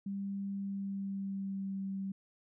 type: tone with pitch glide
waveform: sine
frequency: 197.8 to 194.07 Hz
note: G3 to G3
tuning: +16 to -17 cents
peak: -35 dBFS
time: 0.06-2.12 s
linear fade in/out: 5 ms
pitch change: -33 cents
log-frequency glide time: 0.55-1.8 s
effects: none